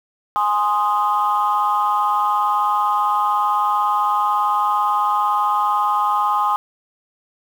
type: chord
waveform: sine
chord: Ab major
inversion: none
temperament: equal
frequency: 830.6 / 1046.5 / 1244.5 Hz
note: Ab5 / C6 / Eb6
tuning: 0 / 0 / 0 cents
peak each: -19 dBFS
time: 0.36-6.56 s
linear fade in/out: 0 ms
effects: tanh soft clip ceiling -8 dBFS + 7-bit